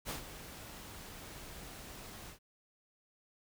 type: noise with ADSR envelope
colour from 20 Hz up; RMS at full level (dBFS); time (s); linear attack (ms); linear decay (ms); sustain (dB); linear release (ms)
pink; -38; 0.05-2.39; 42; 120; -11; 99
effects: none